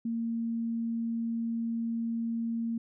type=tone; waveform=sine; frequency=230 Hz; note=A#3; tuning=23 cents flat; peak=-29 dBFS; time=0.05-2.78 s; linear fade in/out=5 ms; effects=none